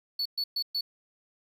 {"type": "tone bursts", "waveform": "triangle", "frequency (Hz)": 4435, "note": "C#8", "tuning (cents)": 0, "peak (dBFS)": -26, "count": 4, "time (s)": [0.19, 0.81], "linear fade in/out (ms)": 5, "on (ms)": 65, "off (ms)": 120, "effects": ["10-bit"]}